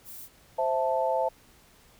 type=noise; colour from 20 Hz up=violet; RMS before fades=-43 dBFS; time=0.04-0.29 s; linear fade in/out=50 ms
type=chord; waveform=sine; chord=A minor; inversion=first; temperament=equal; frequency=523.3 / 659.3 / 880 Hz; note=C5 / E5 / A5; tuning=0 / 0 / 0 cents; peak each=-28 dBFS; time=0.58-1.29 s; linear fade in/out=10 ms
effects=pink hiss -58 dBFS RMS until 1.99 s